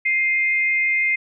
sine tone pair together, 2102 / 2500 Hz, C7 / D#7, +7 / +8 cents, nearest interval minor third, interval 301 cents, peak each -17 / -26 dBFS, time 0.05-1.16 s, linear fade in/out 10 ms, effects none

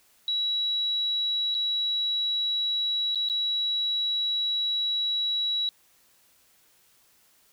sine tone with dropouts, 3900 Hz, B7, 23 cents flat, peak -24 dBFS, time 0.28-5.69 s, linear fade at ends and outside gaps 1 ms, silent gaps 1.544-1.549 / 3.148-3.156 / 3.288-3.298 s, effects white hiss -62 dBFS RMS until 7.52 s

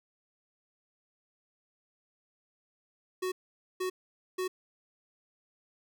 square tone bursts, 370 Hz, F#4, in tune, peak -31 dBFS, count 3, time 3.22-4.48 s, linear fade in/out 10 ms, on 100 ms, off 480 ms, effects none

